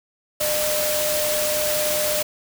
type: tone in noise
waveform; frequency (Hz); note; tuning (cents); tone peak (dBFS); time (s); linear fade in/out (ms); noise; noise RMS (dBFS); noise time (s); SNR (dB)
sine; 604; D5; +48; -23; 0.4-2.23; 10; white; -24; 0.4-2.23; -2
effects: none